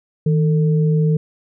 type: tone pair together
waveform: sine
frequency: 157.6 / 445.8 Hz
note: D#3 / A4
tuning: +23 / +23 cents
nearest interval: octave + tritone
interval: 1800 cents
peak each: -13 / -23 dBFS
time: 0.26-1.17 s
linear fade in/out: 5 ms
effects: none